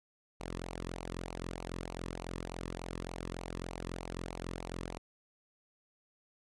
sawtooth tone with flanger, 43.65 Hz, F1, in tune, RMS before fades -42 dBFS, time 0.4-4.98 s, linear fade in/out 0 ms, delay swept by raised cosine 0.57 to 1.37 ms, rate 3.3 Hz, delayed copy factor -0.7, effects resampled to 24000 Hz

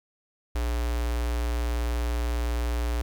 square tone with notch filter, 59.3 Hz, A#1, 30 cents sharp, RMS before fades -27 dBFS, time 0.55-3.02 s, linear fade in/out 5 ms, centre 160 Hz, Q 1.1, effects 10-bit

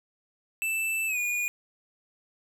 square tone with pitch glide, 2648 to 2442 Hz, E7 to D#7, +7 to -33 cents, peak -27 dBFS, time 0.62-1.48 s, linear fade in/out 0 ms, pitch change -140 cents, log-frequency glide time 1.07-1.18 s, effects none

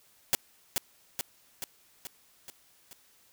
white noise with echo, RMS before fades -24 dBFS, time 0.33-0.35 s, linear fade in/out 0 ms, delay 430 ms, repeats 6, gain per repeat -4 dB, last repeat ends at 2.93 s, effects white hiss -63 dBFS RMS until 3.32 s

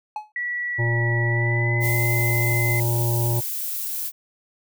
triangle tone with exponential decay, 850 Hz, G#5, 40 cents sharp, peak -21 dBFS, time 0.16-0.32 s, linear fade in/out 2 ms, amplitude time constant 33 ms
sine tone with pitch glide, 1944 to 2058 Hz, B6 to C7, -28 to -29 cents, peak -24 dBFS, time 0.36-2.8 s, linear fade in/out 2 ms, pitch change +99 cents, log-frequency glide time 1.24-2.02 s
harmonic tone, 118 Hz, A#2, 22 cents sharp, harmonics 1 / 3 / 5 / 7 / 8, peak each -20 / -30 / -34 / -37 / -38 dBFS, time 0.78-3.41 s, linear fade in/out 20 ms
violet noise, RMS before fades -28 dBFS, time 1.8-4.12 s, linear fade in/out 50 ms
effects none

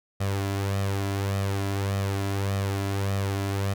sawtooth tone with flanger, 98.6 Hz, G2, 11 cents sharp, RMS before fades -27 dBFS, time 0.2-3.74 s, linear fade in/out 10 ms, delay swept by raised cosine 1.6 to 3 ms, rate 1.7 Hz, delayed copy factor +0.55, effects none

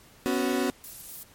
35% pulse chord, B suspended second, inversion none, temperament equal with one note detuned, 249.4 / 277.2 / 370 Hz, B3 / C#4 / F#4, +17 / 0 / 0 cents, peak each -27 dBFS, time 0.26-0.7 s, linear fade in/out 0 ms
violet noise, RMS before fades -39 dBFS, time 0.84-1.23 s, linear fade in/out 0 ms
effects pink hiss -55 dBFS RMS until 1.34 s + MP3 64 kbps

